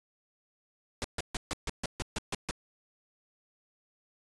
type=noise bursts; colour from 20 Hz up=pink; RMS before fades=-33 dBFS; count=10; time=1.02-2.51 s; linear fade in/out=0 ms; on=23 ms; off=140 ms; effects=resampled to 22050 Hz